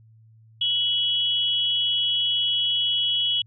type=tone pair together; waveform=sine; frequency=2960 / 3322 Hz; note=F#7 / G#7; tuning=0 / 0 cents; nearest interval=major second; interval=200 cents; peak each=-23 dBFS; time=0.61-3.42 s; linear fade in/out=5 ms; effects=added 111 Hz sine -50 dBFS peak until 3.46 s